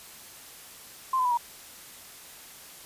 sine tone with pitch steps, 1046.5 / 1013.8 / 982.1 / 951.4 Hz, C6 / B5 / B5 / A#5, 0 / +45 / -10 / +35 cents, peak -22 dBFS, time 1.13-1.374 s, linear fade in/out 5 ms, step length 61 ms, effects white hiss -47 dBFS RMS until 2.85 s + resampled to 32000 Hz

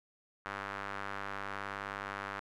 square tone with band-pass filter, 49.7 Hz, G1, 25 cents sharp, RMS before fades -41 dBFS, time 0.45-2.4 s, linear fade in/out 10 ms, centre 1400 Hz, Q 1.9, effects none

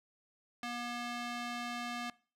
square tone with band-pass filter, 240.2 Hz, B3, 48 cents flat, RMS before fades -40 dBFS, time 0.63-2.1 s, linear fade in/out 2 ms, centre 2200 Hz, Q 0.59, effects noise-tail reverb RT60 0.4 s tail -22 dB re dry

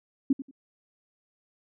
sine tone with echo, 271.2 Hz, C#4, 38 cents flat, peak -18 dBFS, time 0.3-0.33 s, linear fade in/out 5 ms, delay 91 ms, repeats 2, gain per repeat -14 dB, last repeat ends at 0.512 s, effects none

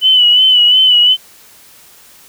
sine tone with vibrato, 2986 Hz, F#7, 15 cents sharp, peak -5 dBFS, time 0.01-1.17 s, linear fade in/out 50 ms, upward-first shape sine, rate 2.8 Hz, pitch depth 49 cents each way, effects white hiss -42 dBFS RMS until 2.28 s

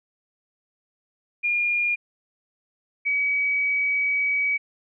sine tone pair in turn, 2418 / 2272 Hz, D7 / C#7, +50 / +42 cents, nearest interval minor second, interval 108 cents, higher first, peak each -20 dBFS, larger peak neither, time 1.43-1.96 / 3.05-4.58 s, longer second, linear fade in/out 20 ms, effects none

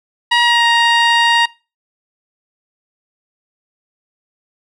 15% pulse tone with pitch glide, 953 to 936.1 Hz, A#5 to A#5, +38 to +7 cents, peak -3 dBFS, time 0.31-1.46 s, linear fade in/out 10 ms, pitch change -31 cents, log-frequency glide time 0.44-0.65 s, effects noise-tail reverb RT60 0.3 s tail -22 dB re dry + low-pass 5000 Hz 12 dB/octave

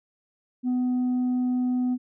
sine tone, 250.3 Hz, B3, 23 cents sharp, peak -19 dBFS, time 0.63-1.98 s, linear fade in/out 50 ms, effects tanh soft clip ceiling -21 dBFS

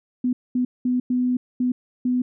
sine tone bursts at uneven times, 249.7 Hz, B3, 19 cents sharp, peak -18 dBFS, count 6, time 0.24-0.33 / 0.55-0.65 / 0.85-1 / 1.1-1.37 / 1.6-1.72 / 2.05-2.22 s, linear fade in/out 5 ms, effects none

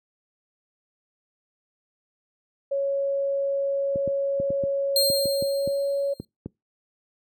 sine tone with pitch glide, 554.4 to 558.6 Hz, C#5 to C#5, 0 to +13 cents, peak -22 dBFS, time 2.71-6.14 s, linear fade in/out 10 ms, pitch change +13 cents, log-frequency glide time 5.49-5.84 s
clicks, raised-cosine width 3 ms, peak -18 dBFS, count 11, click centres 3.958 / 4.076 / 4.4 / 4.504 / 4.637 / 5.101 / 5.256 / 5.424 / 5.675 / 6.2 / 6.46 s
sawtooth tone with exponential decay, 4198 Hz, C8, 5 cents sharp, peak -15 dBFS, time 4.96-6.25 s, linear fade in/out 2 ms, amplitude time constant 280 ms
effects noise-tail reverb RT60 0.2 s tail -24 dB re dry + high-pass 100 Hz 12 dB/octave

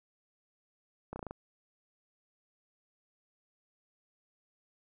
slowing click train, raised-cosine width 1 ms, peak -26 dBFS, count 6, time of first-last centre 1.13-1.31 s, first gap 30 ms, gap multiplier 1.09, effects none

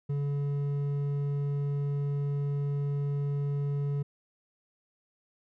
triangle tone with hard clipping, 142.5 Hz, C#3, 48 cents sharp, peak -29 dBFS, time 0.09-4.03 s, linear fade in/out 10 ms, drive 9 dB, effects none

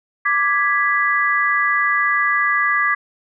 sine chord, G# diminished, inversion second, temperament equal, 1174.7 / 1661.2 / 1975.5 Hz, D6 / G#6 / B6, 0 / 0 / 0 cents, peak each -19 dBFS, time 0.25-2.95 s, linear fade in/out 10 ms, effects none

